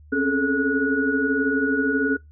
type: tone cluster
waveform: sine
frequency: 261.1 / 273.6 / 423.1 / 441.6 / 1461 Hz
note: C4 / C#4 / G#4 / A4 / F#6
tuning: -3 / -23 / +32 / +6 / -22 cents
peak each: -30 / -22 / -27 / -28 / -24 dBFS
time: 0.12-2.17 s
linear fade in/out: 10 ms
effects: noise-tail reverb RT60 0.2 s tail -23 dB re dry + added 75 Hz sine -45 dBFS peak until 2.31 s